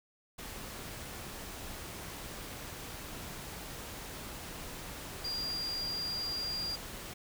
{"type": "tone in noise", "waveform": "sine", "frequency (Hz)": 4789, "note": "D8", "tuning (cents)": 33, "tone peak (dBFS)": -34, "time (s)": [5.24, 6.76], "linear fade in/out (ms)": 10, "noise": "pink", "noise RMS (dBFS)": -44, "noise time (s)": [0.38, 7.14], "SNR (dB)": 7, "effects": []}